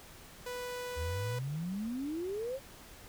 sawtooth tone, 493.9 Hz, B4, in tune, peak -34 dBFS, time 0.46-1.39 s, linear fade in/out 5 ms
sine exponential sweep, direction up, 73.42 to 559 Hz, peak -34 dBFS, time 0.95-2.6 s, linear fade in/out 50 ms
effects pink hiss -53 dBFS RMS until 3.08 s

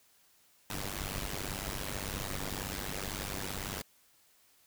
pink noise with amplitude modulation, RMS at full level -34 dBFS, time 0.7-3.82 s, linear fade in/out 2 ms, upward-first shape sine, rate 98.1 Hz, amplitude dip 95%, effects white hiss -66 dBFS RMS until 4.66 s

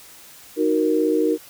sine chord, D# minor, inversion none, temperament equal, 311.1 / 370 / 466.2 Hz, D#4 / F#4 / A#4, 0 / 0 / 0 cents, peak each -20 / -23 / -20 dBFS, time 0.56-1.38 s, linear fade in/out 50 ms, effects white hiss -45 dBFS RMS until 1.49 s

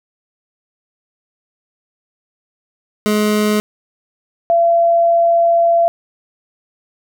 25% pulse / sine tone pair in turn, 211.2 / 678.7 Hz, G#3 / F5, +29 / -50 cents, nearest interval octave + minor sixth, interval 2021 cents, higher second, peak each -9 dBFS, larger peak neither, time 3.06-3.6 / 4.5-5.88 s, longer second, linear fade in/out 0 ms, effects none

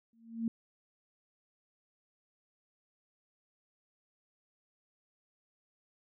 sine tone with exponential growth, 228.4 Hz, A#3, 35 cents flat, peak -27 dBFS, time 0.13-0.48 s, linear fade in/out 2 ms, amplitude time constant 74 ms, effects none

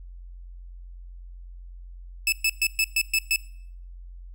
sawtooth tone bursts, 2615 Hz, E7, 15 cents flat, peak -16 dBFS, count 7, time 2.27-3.361 s, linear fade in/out 2 ms, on 53 ms, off 120 ms, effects noise-tail reverb RT60 0.6 s tail -20 dB re dry + added 44 Hz sine -39 dBFS peak until 4.34 s

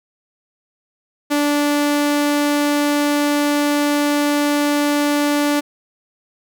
sawtooth tone, 291.5 Hz, D4, 13 cents flat, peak -11 dBFS, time 1.3-5.61 s, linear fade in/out 20 ms, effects none

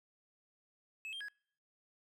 triangle tone with pitch steps, 2594 / 3190 / 1667 Hz, E7 / G7 / G#6, -28 / +30 / +6 cents, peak -40 dBFS, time 1.05-1.284 s, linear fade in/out 0 ms, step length 78 ms, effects noise-tail reverb RT60 0.6 s tail -26 dB re dry

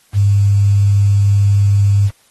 sine tone with quantisation, 100.7 Hz, G2, 47 cents sharp, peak -8 dBFS, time 0.13-2.11 s, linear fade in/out 50 ms, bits 6, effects white hiss -53 dBFS RMS until 2.3 s + AAC 32 kbps

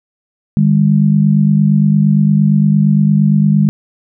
sine tone pair together, 153.1 / 201.8 Hz, D#3 / G#3, -28 / -49 cents, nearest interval perfect fourth, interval 479 cents, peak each -10 dBFS, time 0.57-3.69 s, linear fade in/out 0 ms, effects none

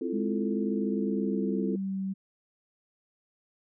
sine chord, F major seventh, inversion second, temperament equal, 261.6 / 329.6 / 349.2 / 440 Hz, C4 / E4 / F4 / A4, 0 / 0 / 0 / 0 cents, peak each -33 / -35 / -35 / -35 dBFS, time 0.01-1.76 s, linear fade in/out 5 ms
sine tone with pitch glide, 210 to 192.57 Hz, G#3 to G3, +19 to -31 cents, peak -29 dBFS, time 0.12-2.14 s, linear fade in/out 20 ms, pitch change -150 cents, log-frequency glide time 0.58-1.92 s
effects none

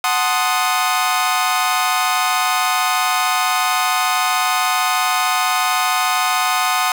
sawtooth chord, F# diminished seventh, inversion none, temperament equal, 740 / 880 / 1046.5 / 1244.5 Hz, F#5 / A5 / C6 / Eb6, 0 / 0 / 0 / 0 cents, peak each -16 / -21 / -18 / -16 dBFS, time 0.04-6.92 s, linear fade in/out 2 ms, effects none

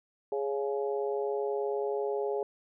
harmonic tone with a mistuned harmonic, 138.59 Hz, C#3, in tune, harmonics 3 / 4 / 5 / 6, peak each -30 / -36 / -40 / -40 dBFS, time 0.32-2.43 s, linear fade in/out 2 ms, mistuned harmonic 6, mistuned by +25 cents, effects none

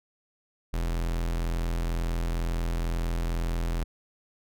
45% pulse tone, 42.12 Hz, E1, 38 cents sharp, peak -26 dBFS, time 0.73-3.84 s, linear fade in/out 10 ms, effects none

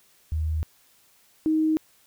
sine tone pair in turn, 78.5 / 314 Hz, D#2 / D#4, +16 / +16 cents, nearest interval 2 octaves, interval 2400 cents, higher second, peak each -23 / -19 dBFS, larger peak second, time 0.32-0.63 / 1.46-1.77 s, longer neither, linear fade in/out 0 ms, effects white hiss -60 dBFS RMS until 2.06 s

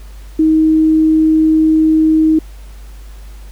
sine tone, 315.2 Hz, D#4, 23 cents sharp, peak -7 dBFS, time 0.39-2.39 s, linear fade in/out 5 ms, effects added 50 Hz sine -30 dBFS peak until 3.51 s + pink hiss -45 dBFS RMS until 3.51 s

